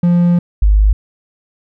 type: tone pair in turn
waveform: triangle / sine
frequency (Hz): 174.3 / 51.24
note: F3 / G#1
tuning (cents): -3 / -23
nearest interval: octave + major sixth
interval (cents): 2120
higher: first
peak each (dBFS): -6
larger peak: neither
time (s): 0.03-0.39 / 0.62-0.93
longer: first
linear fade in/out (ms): 5
effects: none